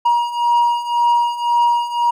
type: beating tone pair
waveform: triangle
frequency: 950 / 951.9 Hz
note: A#5 / A#5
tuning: +33 / +36 cents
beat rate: 1.9 Hz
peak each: -17 / -13 dBFS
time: 0.05-2.11 s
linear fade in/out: 10 ms
effects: none